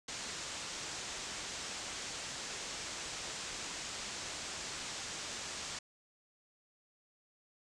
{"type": "low-pass noise", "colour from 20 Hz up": "white", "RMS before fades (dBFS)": -43, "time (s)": [0.08, 5.79], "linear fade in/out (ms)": 5, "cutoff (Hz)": 7900, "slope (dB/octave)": 48, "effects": []}